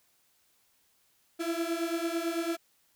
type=beating tone pair; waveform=35% pulse; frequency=330 / 339 Hz; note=E4 / E4; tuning=+2 / +49 cents; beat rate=9 Hz; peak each=-31 dBFS; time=1.39-2.57 s; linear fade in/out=20 ms; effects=white hiss -69 dBFS RMS until 2.95 s